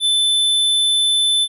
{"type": "tone", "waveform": "square", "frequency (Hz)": 3520, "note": "A7", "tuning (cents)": 0, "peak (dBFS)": -14, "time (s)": [0, 1.48], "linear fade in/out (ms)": 50, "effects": ["resampled to 32000 Hz"]}